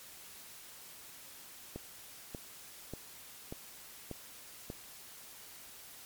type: click train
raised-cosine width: 2 ms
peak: -27 dBFS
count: 6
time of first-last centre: 1.76-4.701 s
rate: 1.7 Hz
effects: white hiss -52 dBFS RMS until 6.05 s + MP3 96 kbps